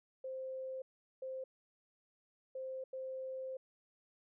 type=tone bursts at uneven times; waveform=sine; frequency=523.3 Hz; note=C5; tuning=in tune; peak=-40 dBFS; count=4; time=0.24-0.82 / 1.22-1.44 / 2.55-2.84 / 2.93-3.57 s; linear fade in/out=5 ms; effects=none